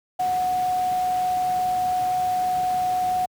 sine tone in noise, 734 Hz, F#5, 14 cents flat, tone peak -20 dBFS, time 0.19-3.26 s, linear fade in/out 10 ms, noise pink, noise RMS -38 dBFS, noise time 0.19-3.26 s, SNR +15 dB, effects high-pass 80 Hz 12 dB/octave

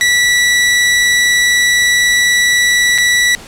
sawtooth tone with dropouts, 1954 Hz, B6, 19 cents flat, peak -5 dBFS, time 0.01-3.35 s, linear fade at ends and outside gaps 0 ms, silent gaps 2.979-2.984 s, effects pink hiss -34 dBFS RMS until 3.47 s + low-pass 10000 Hz 12 dB/octave

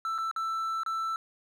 triangle tone with dropouts, 1328 Hz, E6, 12 cents sharp, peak -27 dBFS, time 0.05-1.16 s, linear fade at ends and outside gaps 1 ms, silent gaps 0.18-0.185 / 0.313-0.362 / 0.834-0.862 s, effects none

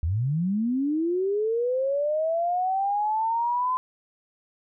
sine linear sweep, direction up, 73.42 to 1028 Hz, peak -22 dBFS, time 0.03-3.77 s, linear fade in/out 0 ms, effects none

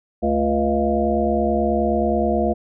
harmonic tone with a mistuned harmonic, 69.4 Hz, C#2, 3 cents sharp, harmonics 1 / 3 / 5 / 7 / 9 / 10, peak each -26 / -22 / -24 / -25 / -24 / -23 dBFS, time 0.22-2.54 s, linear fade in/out 20 ms, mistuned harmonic 3, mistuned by +90 cents, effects none

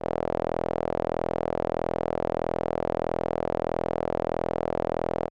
sawtooth tone with band-pass filter, 41.57 Hz, E1, 15 cents sharp, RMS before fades -28 dBFS, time 0-5.3 s, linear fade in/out 50 ms, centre 590 Hz, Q 2.5, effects none

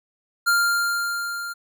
square tone with level ramp, 1396.9 Hz, F6, in tune, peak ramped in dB -16 to -30 dBFS, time 0.46-1.54 s, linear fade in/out 20 ms, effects none

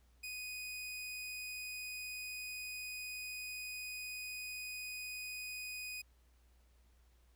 sawtooth tone, 2489 Hz, D#7, in tune, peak -39 dBFS, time 0.23-6.02 s, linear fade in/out 10 ms, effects added 60 Hz sine -65 dBFS peak until 7.35 s + pink hiss -75 dBFS RMS until 7.35 s

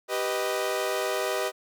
sawtooth chord, G augmented, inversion none, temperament equal with one note detuned, 389.7 / 493.9 / 622.3 Hz, G4 / B4 / D#5, -10 / 0 / 0 cents, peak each -27 / -27 / -26 dBFS, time 0.08-1.52 s, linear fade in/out 50 ms, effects none

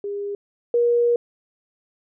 sine tone pair in turn, 405.1 / 476.2 Hz, G#4 / A#4, -43 / +37 cents, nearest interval minor third, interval 280 cents, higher second, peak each -25 / -15 dBFS, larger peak second, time 0.04-0.35 / 0.74-1.16 s, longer second, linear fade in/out 2 ms, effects none

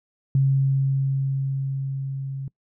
sine tone with level ramp, 135.8 Hz, C#3, 35 cents flat, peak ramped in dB -15 to -28 dBFS, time 0.35-2.48 s, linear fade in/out 2 ms, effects noise-tail reverb RT60 0.1 s tail -23 dB re dry

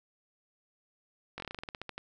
slowing click train, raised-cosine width 0.3 ms, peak -23 dBFS, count 14, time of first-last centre 1.38-1.98 s, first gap 20 ms, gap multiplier 1.13, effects none

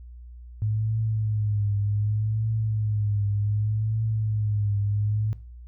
sine tone with vibrato, 106.2 Hz, G#2, 39 cents sharp, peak -22 dBFS, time 0.62-5.33 s, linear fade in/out 0 ms, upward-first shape triangle, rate 0.66 Hz, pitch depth 82 cents each way, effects noise-tail reverb RT60 0.4 s tail -18 dB re dry + added 60 Hz sine -40 dBFS peak until 5.67 s

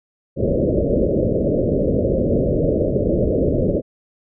white low-pass noise, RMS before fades -18 dBFS, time 0.36-3.82 s, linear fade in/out 50 ms, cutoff 600 Hz, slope 96 dB/octave, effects none

